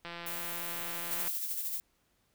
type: click train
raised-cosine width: 0.3 ms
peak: -26 dBFS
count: 211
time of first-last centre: 0.05-1.278 s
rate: 171 Hz
type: noise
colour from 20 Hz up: violet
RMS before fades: -39 dBFS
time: 0.26-1.34 s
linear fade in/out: 5 ms
type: noise with tremolo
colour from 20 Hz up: violet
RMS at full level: -34 dBFS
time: 1.11-1.8 s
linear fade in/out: 0 ms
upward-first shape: sine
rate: 13 Hz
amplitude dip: 45%
effects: pink hiss -73 dBFS RMS until 2.34 s